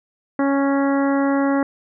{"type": "harmonic tone", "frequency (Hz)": 277.2, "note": "C#4", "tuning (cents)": 0, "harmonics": [1, 2, 3, 4, 5, 6, 7], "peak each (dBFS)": [-17, -23, -27, -29, -31, -33, -34], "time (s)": [0.39, 1.63], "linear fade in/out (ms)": 2, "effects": []}